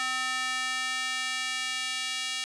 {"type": "tone with high-pass filter sweep", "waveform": "square", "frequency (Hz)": 257.1, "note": "C4", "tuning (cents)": -30, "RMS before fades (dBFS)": -31, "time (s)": [0, 2.44], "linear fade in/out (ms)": 0, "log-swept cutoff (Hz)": [1500, 2700], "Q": 1.4, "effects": ["resampled to 22050 Hz"]}